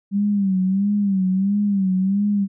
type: tone with vibrato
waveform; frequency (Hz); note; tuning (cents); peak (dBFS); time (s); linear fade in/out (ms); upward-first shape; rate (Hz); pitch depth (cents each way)
sine; 195.8; G3; -2; -16; 0.11-2.48; 50; sine; 1.5; 92
effects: none